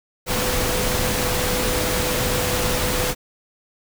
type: tone in noise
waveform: sine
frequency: 499.2 Hz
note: B4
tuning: 19 cents sharp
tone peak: -27 dBFS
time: 0.26-3.15 s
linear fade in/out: 50 ms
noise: pink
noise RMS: -22 dBFS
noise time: 0.26-3.15 s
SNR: -8 dB
effects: none